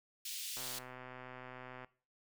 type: high-pass noise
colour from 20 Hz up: pink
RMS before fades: -43 dBFS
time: 0.25-0.79 s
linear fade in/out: 5 ms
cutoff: 2900 Hz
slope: 24 dB/octave
type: click train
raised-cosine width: 0.5 ms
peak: -34 dBFS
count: 163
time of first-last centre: 0.57-1.846 s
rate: 127 Hz
effects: noise-tail reverb RT60 0.4 s tail -19 dB re dry